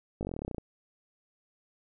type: slowing click train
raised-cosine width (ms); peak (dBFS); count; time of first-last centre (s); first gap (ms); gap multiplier
2; -22; 15; 0.21-0.582; 19; 1.05
effects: none